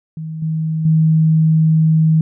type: tone with level steps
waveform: sine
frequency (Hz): 158.8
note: D#3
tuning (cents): +36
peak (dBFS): -23 / -16 / -9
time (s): 0.17-2.21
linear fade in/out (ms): 2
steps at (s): 0.42 / 0.85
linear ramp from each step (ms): 5
effects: none